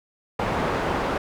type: low-pass noise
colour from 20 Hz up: white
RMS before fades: -25 dBFS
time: 0.39-1.18 s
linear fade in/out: 5 ms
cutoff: 1000 Hz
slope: 12 dB/octave
effects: none